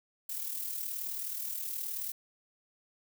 violet noise with amplitude modulation, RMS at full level -35 dBFS, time 0.29-2.12 s, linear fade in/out 5 ms, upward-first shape sine, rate 38.9 Hz, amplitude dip 50%, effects none

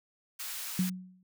white high-pass noise, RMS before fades -39 dBFS, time 0.39-0.9 s, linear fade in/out 10 ms, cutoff 1100 Hz, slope 12 dB/octave
sine tone with exponential decay, 184.2 Hz, F#3, 7 cents flat, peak -23 dBFS, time 0.79-1.23 s, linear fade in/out 2 ms, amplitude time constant 94 ms
effects none

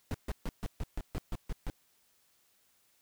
brown noise bursts, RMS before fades -34 dBFS, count 10, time 0.11-1.7 s, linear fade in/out 0 ms, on 33 ms, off 140 ms, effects white hiss -70 dBFS RMS until 3.01 s

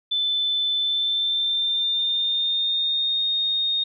sine tone with pitch glide, 3520 to 3699 Hz, A7 to A#7, 0 to -14 cents, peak -20 dBFS, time 0.11-3.84 s, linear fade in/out 10 ms, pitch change +86 cents, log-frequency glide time 0.77-3.25 s, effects none

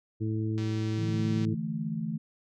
harmonic tone, 109.3 Hz, A2, 11 cents flat, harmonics 1 / 2 / 3 / 4, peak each -29 / -36 / -33 / -44 dBFS, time 0.2-1.55 s, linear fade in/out 20 ms
click train, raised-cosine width 0.2 ms, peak -28 dBFS, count 168, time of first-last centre 0.58-1.45 s, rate 192 Hz
sine chord, D suspended second, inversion none, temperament equal, 146.83 / 164.81 / 220 Hz, D3 / E3 / A3, 0 / 0 / 0 cents, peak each -38 / -33 / -33 dBFS, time 0.98-2.18 s, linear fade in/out 10 ms
effects none

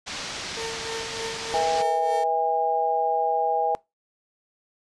white low-pass noise, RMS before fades -34 dBFS, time 0.06-1.83 s, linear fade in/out 20 ms, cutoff 5900 Hz, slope 24 dB/octave
35% pulse tone with tremolo, 453.3 Hz, A#4, 48 cents flat, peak -27 dBFS, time 0.57-2.24 s, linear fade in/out 5 ms, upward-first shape triangle, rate 3.3 Hz, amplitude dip 75%
harmonic tone, 162.4 Hz, E3, 26 cents flat, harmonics 3 / 4 / 5, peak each -28 / -27 / -22 dBFS, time 1.54-3.75 s, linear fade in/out 0 ms
effects noise-tail reverb RT60 0.2 s tail -22 dB re dry + resampled to 24000 Hz

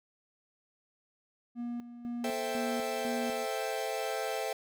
triangle tone with tremolo, 239.1 Hz, A#3, 44 cents sharp, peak -32 dBFS, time 1.55-3.47 s, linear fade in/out 50 ms, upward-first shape square, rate 2 Hz, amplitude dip 70%
45% pulse chord, A minor seventh, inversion none, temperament equal, 440 / 523.3 / 659.3 / 784 Hz, A4 / C5 / E5 / G5, 0 / 0 / 0 / 0 cents, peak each -38 dBFS, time 2.24-4.53 s, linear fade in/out 2 ms
effects none

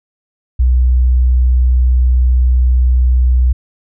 sine tone, 62.4 Hz, B1, 19 cents sharp, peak -7 dBFS, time 0.59-3.53 s, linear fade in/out 10 ms, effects none

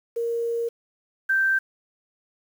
sine tone pair in turn, 466.2 / 1564.2 Hz, A#4 / G6, 0 / -4 cents, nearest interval octave + major sixth, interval 2096 cents, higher second, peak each -23 / -18 dBFS, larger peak second, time 0.16-0.69 / 1.29-1.59 s, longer first, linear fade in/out 10 ms, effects 8-bit

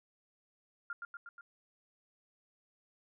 sine tone with echo, 1400 Hz, F6, 4 cents sharp, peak -37 dBFS, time 0.9-0.93 s, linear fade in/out 2 ms, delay 120 ms, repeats 4, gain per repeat -3 dB, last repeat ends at 1.41 s, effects none

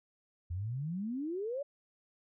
sine exponential sweep, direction up, 82.41 to 587 Hz, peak -34 dBFS, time 0.5-1.63 s, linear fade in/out 10 ms, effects none

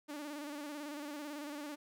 sawtooth tone with vibrato, 293.7 Hz, D4, in tune, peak -38 dBFS, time 0.08-1.76 s, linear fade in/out 20 ms, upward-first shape square, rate 18 Hz, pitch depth 51 cents each way, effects none

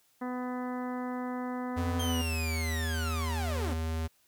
harmonic tone, 250 Hz, B3, 21 cents sharp, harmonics 1 / 2 / 3 / 4 / 5 / 6 / 7 / 8, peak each -34 / -41 / -42 / -43 / -46 / -52 / -50 / -53 dBFS, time 0.21-2.22 s, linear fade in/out 10 ms
square tone with pitch glide, 87.31 to 80.53 Hz, F2 to E2, 0 to -40 cents, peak -31 dBFS, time 1.76-4.08 s, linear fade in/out 20 ms, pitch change -140 cents, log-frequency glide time 1.96-2.32 s
sawtooth linear sweep, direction down, 3208 to 226.3 Hz, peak -32 dBFS, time 1.99-3.74 s, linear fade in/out 10 ms
effects white hiss -68 dBFS RMS until 4.27 s

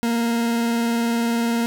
40% pulse tone with vibrato, 233.1 Hz, A#3, in tune, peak -18 dBFS, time 0.03-1.66 s, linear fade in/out 0 ms, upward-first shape triangle, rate 20 Hz, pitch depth 34 cents each way, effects none

